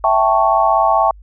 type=chord; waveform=sine; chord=A dominant seventh; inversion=second; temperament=equal; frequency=659.3 / 784 / 880 / 1108.7 Hz; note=E5 / G5 / A5 / C#6; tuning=0 / 0 / 0 / 0 cents; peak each=-16 dBFS; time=0.04-1.11 s; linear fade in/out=2 ms; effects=added 50 Hz sine -37 dBFS peak until 1.22 s